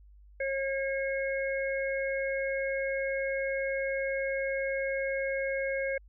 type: harmonic tone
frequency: 542 Hz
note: C#5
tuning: 39 cents flat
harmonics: 1 / 3 / 4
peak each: -30 / -37 / -36 dBFS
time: 0.4-5.98 s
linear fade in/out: 5 ms
effects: added 50 Hz sine -52 dBFS peak until 6.08 s